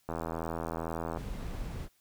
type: click train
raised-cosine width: 1 ms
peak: -21 dBFS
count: 90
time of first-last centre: 0.09-1.173 s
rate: 82.2 Hz
type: noise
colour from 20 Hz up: brown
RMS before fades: -38 dBFS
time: 1.14-1.89 s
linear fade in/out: 50 ms
effects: white hiss -70 dBFS RMS until 2 s